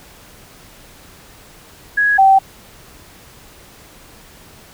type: tone pair in turn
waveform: sine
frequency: 1666 / 774.1 Hz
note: G#6 / G5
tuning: +5 / -22 cents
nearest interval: octave + minor second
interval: 1327 cents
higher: first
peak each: -11 / -6 dBFS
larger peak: second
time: 1.97-2.18 / 2.18-2.39 s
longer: neither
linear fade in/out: 10 ms
effects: pink hiss -43 dBFS RMS until 4.73 s